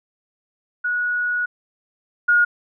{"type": "tone pair in turn", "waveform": "sine", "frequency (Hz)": [1460, 1434.9], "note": ["F#6", "F6"], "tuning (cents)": [-24, 46], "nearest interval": "unison", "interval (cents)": 30, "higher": "first", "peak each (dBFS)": [-19, -12], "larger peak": "second", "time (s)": [[0.84, 1.46], [2.28, 2.45]], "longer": "first", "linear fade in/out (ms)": 10, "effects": []}